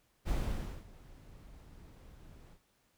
brown noise with ADSR envelope, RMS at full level -32 dBFS, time 0.25-2.59 s, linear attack 39 ms, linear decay 550 ms, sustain -22 dB, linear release 63 ms, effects pink hiss -73 dBFS RMS until 2.97 s

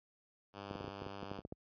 5% pulse tone with pitch glide, 99.7 to 99.07 Hz, G2 to G2, +30 to +19 cents, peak -34 dBFS, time 0.53-1.42 s, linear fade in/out 50 ms, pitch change -11 cents, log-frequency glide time 0.9-0.96 s
clicks, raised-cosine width 2 ms, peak -30 dBFS, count 12, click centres 0.711 / 0.755 / 0.809 / 0.844 / 0.879 / 1.02 / 1.065 / 1.23 / 1.315 / 1.39 / 1.451 / 1.524 s
effects high-pass 60 Hz 12 dB/octave + resampled to 11025 Hz

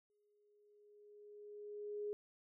sine tone with exponential growth, 415.3 Hz, G#4, in tune, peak -38 dBFS, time 0.1-2.13 s, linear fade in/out 0 ms, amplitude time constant 440 ms, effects none

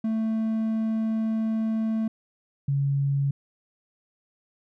triangle / sine tone pair in turn, 221.5 / 139.54 Hz, A3 / C#3, +12 / +12 cents, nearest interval minor sixth, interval 800 cents, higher first, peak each -21 dBFS, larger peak neither, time 0.04-2.08 / 2.68-3.31 s, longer first, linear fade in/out 5 ms, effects none

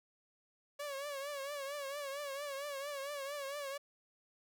sawtooth tone with vibrato, 564 Hz, C#5, 30 cents sharp, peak -36 dBFS, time 0.79-3.78 s, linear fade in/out 10 ms, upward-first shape triangle, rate 4.4 Hz, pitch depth 92 cents each way, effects none

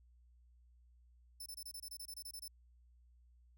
15% pulse tone bursts, 5290 Hz, E8, 5 cents sharp, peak -40 dBFS, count 13, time 1.4-2.48 s, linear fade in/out 5 ms, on 60 ms, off 25 ms, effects added 60 Hz sine -63 dBFS peak until 3.57 s

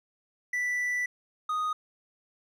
triangle tone pair in turn, 1973 / 1242.9 Hz, B6 / D#6, -2 / -2 cents, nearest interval minor sixth, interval 800 cents, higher first, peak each -25 dBFS, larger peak neither, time 0.53-1.06 / 1.49-1.73 s, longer first, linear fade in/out 5 ms, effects none

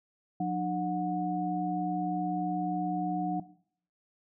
sine tone cluster, 179.5 / 302.7 / 729 Hz, F3 / D#4 / F#5, +48 / -48 / -26 cents, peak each -31 / -34 / -32 dBFS, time 0.4-3.4 s, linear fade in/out 5 ms, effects noise-tail reverb RT60 0.6 s tail -17 dB re dry

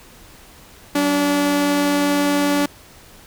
sawtooth tone pair together, 188.2 / 288.5 Hz, F#3 / D4, +30 / -31 cents, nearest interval perfect fifth, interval 739 cents, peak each -23 / -12 dBFS, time 0.95-2.66 s, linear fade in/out 5 ms, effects pink hiss -45 dBFS RMS until 3.26 s

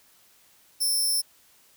15% pulse tone with amplitude modulation, 5340 Hz, E8, 22 cents sharp, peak -14 dBFS, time 0.8-1.22 s, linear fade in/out 20 ms, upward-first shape sine, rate 218 Hz, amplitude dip 60%, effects white hiss -59 dBFS RMS until 1.76 s

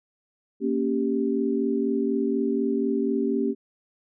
sine chord, G diminished, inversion first, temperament equal, 233.1 / 277.2 / 392 Hz, Bb3 / Db4 / G4, 0 / 0 / 0 cents, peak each -26 dBFS, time 0.6-3.55 s, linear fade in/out 50 ms, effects none

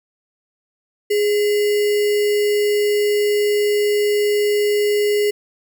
sine tone with sample-and-hold, 415.3 Hz, G#4, in tune, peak -14 dBFS, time 1.1-5.31 s, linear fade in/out 10 ms, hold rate 2450 Hz, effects none

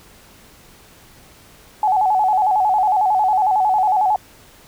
sine tone with vibrato, 798 Hz, G5, 31 cents sharp, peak -13 dBFS, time 1.83-4.16 s, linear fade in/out 2 ms, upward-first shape square, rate 11 Hz, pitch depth 110 cents each way, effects pink hiss -47 dBFS RMS until 4.67 s

